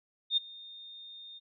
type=tone with ADSR envelope; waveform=sine; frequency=3653 Hz; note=A#7; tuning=36 cents flat; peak=-22 dBFS; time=0.3-1.4 s; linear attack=70 ms; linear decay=15 ms; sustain=-23 dB; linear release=28 ms; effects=none